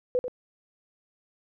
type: tone with echo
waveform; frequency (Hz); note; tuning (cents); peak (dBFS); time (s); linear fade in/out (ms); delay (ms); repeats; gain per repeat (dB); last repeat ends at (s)
sine; 499.8; B4; +21; -21; 0.15-0.19; 0; 91; 1; -8; 0.281
effects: none